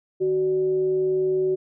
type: tone with frequency modulation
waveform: sine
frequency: 374.7 Hz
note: F#4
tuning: 22 cents sharp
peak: -19 dBFS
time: 0.2-1.56 s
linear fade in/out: 20 ms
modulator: 220 Hz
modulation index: 0.24
effects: none